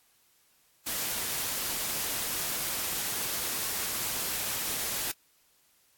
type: noise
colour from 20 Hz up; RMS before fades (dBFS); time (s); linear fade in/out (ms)
white; -32; 0.86-5.12; 10
effects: white hiss -66 dBFS RMS until 5.97 s + AAC 64 kbps